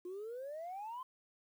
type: exponential sweep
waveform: sine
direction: up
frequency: 349.2 to 1051 Hz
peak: -40 dBFS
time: 0.05-1.03 s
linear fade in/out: 5 ms
effects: tanh soft clip ceiling -39 dBFS + 11-bit